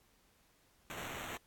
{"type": "noise with sample-and-hold", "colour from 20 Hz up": "blue", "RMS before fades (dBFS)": -45, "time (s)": [0.9, 1.37], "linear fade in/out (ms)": 0, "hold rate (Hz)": 4900, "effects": ["pink hiss -70 dBFS RMS until 1.46 s", "AAC 64 kbps"]}